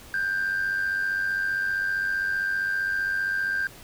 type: tone with amplitude modulation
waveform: sine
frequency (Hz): 1575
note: G6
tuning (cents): +8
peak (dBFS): -19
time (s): 0.14-3.67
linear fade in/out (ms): 2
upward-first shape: sine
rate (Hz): 95.3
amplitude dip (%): 65
effects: tanh soft clip ceiling -20 dBFS + pink hiss -47 dBFS RMS until 3.83 s